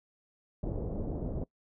pink low-pass noise, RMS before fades -35 dBFS, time 0.63-1.44 s, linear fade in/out 2 ms, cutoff 570 Hz, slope 24 dB/octave, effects noise-tail reverb RT60 0.1 s tail -22 dB re dry

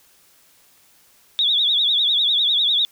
sine tone with vibrato, 3573 Hz, A7, 26 cents sharp, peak -15 dBFS, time 1.39-2.85 s, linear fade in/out 0 ms, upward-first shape triangle, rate 10 Hz, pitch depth 150 cents each way, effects white hiss -55 dBFS RMS until 2.91 s

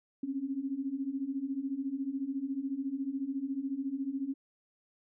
sine beating tone pair, 262.7 / 276.7 Hz, C4 / C#4, +7 / -3 cents, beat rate 14 Hz, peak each -37 / -34 dBFS, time 0.23-4.34 s, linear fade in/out 5 ms, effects none

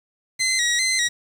15% pulse tone with vibrato, 1981 Hz, B6, 5 cents sharp, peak -12 dBFS, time 0.39-1.09 s, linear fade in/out 20 ms, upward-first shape square, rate 2.5 Hz, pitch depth 66 cents each way, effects low-pass 10000 Hz 12 dB/octave + 7-bit

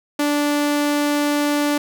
sawtooth tone, 292.2 Hz, D4, 9 cents flat, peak -13 dBFS, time 0.19-1.78 s, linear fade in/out 5 ms, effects none

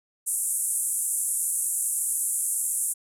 white band-pass noise, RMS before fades -27 dBFS, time 0.26-2.94 s, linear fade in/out 20 ms, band 8000 to 11000 Hz, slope 48 dB/octave, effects none

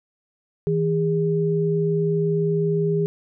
sine tone pair together, 161.6 / 407.2 Hz, E3 / G#4, -34 / -34 cents, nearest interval octave + major third, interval 1600 cents, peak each -21 dBFS, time 0.67-3.06 s, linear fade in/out 0 ms, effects none

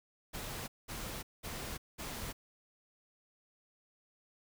pink noise bursts, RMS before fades -42 dBFS, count 4, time 0.33-2.33 s, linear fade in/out 20 ms, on 350 ms, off 200 ms, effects none

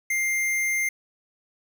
square tone, 2100 Hz, C7, 6 cents sharp, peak -23 dBFS, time 0.1-0.89 s, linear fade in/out 5 ms, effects 9-bit

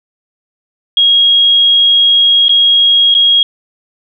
sine tone with dropouts, 3283 Hz, G#7, 21 cents flat, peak -5 dBFS, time 0.97-3.43 s, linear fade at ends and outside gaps 2 ms, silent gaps 2.483-2.493 / 3.142-3.149 s, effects none

